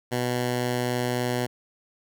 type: tone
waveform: 10% pulse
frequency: 123.47 Hz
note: B2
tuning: in tune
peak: -16 dBFS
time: 0.11-1.47 s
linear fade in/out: 20 ms
effects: none